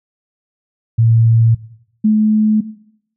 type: tone pair in turn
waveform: sine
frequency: 114.2 / 214.9 Hz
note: A#2 / A3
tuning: -35 / -41 cents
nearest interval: major seventh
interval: 1094 cents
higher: second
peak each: -8 dBFS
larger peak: neither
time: 0.98-1.55 / 2.04-2.61 s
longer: neither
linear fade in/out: 10 ms
effects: noise-tail reverb RT60 0.7 s tail -17 dB re dry